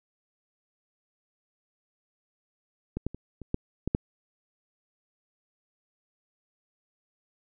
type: clicks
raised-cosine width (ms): 3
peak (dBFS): -18 / -16 / -26 / -27 / -13 / -15 / -10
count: 7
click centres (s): 2.97 / 3.066 / 3.146 / 3.417 / 3.544 / 3.876 / 3.949
effects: none